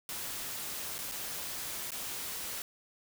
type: noise with dropouts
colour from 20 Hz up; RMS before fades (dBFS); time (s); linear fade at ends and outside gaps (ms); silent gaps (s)
white; -39; 0.09-2.62; 1; 0.982-0.988 / 1.115-1.12 / 1.906-1.918
effects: none